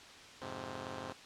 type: chord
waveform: 5% pulse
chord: F minor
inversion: none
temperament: just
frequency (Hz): 87.31 / 104.77 / 130.96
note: F2 / Ab2 / C3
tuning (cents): 0 / +16 / +2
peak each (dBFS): -38 / -36 / -35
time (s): 0.41-1.13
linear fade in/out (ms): 10
effects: white hiss -53 dBFS RMS until 1.25 s + low-pass 5000 Hz 12 dB/octave